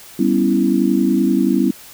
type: chord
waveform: sine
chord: C# half-diminished seventh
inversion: second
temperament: equal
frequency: 196 / 246.9 / 277.2 / 329.6 Hz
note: G3 / B3 / C#4 / E4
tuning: 0 / 0 / 0 / 0 cents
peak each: -18 dBFS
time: 0.19-1.71 s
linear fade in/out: 5 ms
effects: white hiss -40 dBFS RMS until 1.93 s